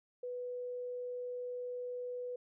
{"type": "tone", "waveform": "sine", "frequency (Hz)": 493.9, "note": "B4", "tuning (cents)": 0, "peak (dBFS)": -38, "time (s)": [0.23, 2.36], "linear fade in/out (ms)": 5, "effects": []}